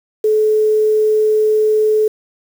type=tone with quantisation; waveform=sine; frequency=430.3 Hz; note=A4; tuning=39 cents flat; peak=-10 dBFS; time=0.24-2.08 s; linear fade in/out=5 ms; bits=6; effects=none